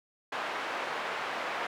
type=band-pass noise; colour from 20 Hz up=pink; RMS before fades=-35 dBFS; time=0.32-1.67 s; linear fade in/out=5 ms; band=660 to 2100 Hz; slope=12 dB/octave; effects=none